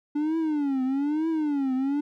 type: tone with vibrato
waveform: triangle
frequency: 290 Hz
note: D4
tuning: 22 cents flat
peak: -21 dBFS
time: 0.15-2.01 s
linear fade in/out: 10 ms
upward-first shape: triangle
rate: 1.1 Hz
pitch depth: 220 cents each way
effects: none